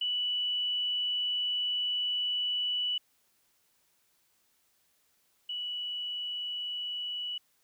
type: tone pair in turn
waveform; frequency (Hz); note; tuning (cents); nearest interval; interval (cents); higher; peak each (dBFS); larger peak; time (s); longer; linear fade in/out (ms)
sine; 2960 / 2948; F#7 / F#7; 0 / -7; unison; 7; first; -28 / -33; first; 0.01-2.98 / 5.49-7.38; first; 5
effects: white hiss -71 dBFS RMS until 7.63 s